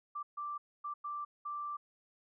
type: tone bursts at uneven times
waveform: sine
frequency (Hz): 1174.7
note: D6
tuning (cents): 0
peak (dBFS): -37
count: 5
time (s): 0.15-0.23 / 0.37-0.58 / 0.84-0.94 / 1.04-1.25 / 1.45-1.77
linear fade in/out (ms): 10
effects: none